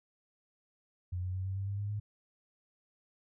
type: tone with pitch steps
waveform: sine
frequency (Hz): 89.8 / 91.74 / 93.72 / 95.75 / 97.81 / 99.93 / 102.09 / 104.29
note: F2 / F#2 / F#2 / G2 / G2 / G2 / G#2 / G#2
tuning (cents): +49 / -14 / +23 / -40 / -3 / +34 / -29 / +8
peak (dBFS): -33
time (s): 1.12-2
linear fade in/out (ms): 10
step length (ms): 110
effects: none